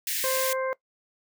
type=high-pass noise; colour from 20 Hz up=white; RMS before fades=-29 dBFS; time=0.07-0.53 s; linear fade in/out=2 ms; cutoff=1600 Hz; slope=96 dB/octave
type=harmonic tone; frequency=524 Hz; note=C5; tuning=2 cents sharp; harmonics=1 / 2 / 3 / 4; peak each=-27 / -33 / -37 / -39 dBFS; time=0.24-0.73 s; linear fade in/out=0 ms
effects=noise-tail reverb RT60 0.1 s tail -20 dB re dry